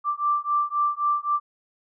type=beating tone pair; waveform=sine; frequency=1174 / 1177.8 Hz; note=D6 / D6; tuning=-1 / +5 cents; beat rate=3.8 Hz; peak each=-24 / -24 dBFS; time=0.04-1.4 s; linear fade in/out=50 ms; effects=none